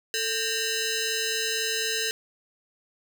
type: ring-modulated tone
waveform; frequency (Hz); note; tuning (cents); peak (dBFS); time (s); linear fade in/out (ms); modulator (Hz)
10% pulse; 1138; C#6; +45; -14; 0.14-2.11; 0; 694
effects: none